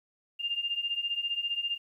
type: beating tone pair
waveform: sine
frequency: 2794 / 2809 Hz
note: F7 / F7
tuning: 0 / +9 cents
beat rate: 15 Hz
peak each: -34 / -31 dBFS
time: 0.39-1.78 s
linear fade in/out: 20 ms
effects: 11-bit